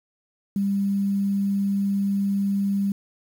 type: tone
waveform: sine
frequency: 198.7 Hz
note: G3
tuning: 24 cents sharp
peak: -20 dBFS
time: 0.56-2.92 s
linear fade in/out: 2 ms
effects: 8-bit